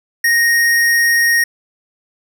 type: tone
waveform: square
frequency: 1864.7 Hz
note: A#6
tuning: in tune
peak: -11 dBFS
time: 0.24-1.44 s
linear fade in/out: 5 ms
effects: none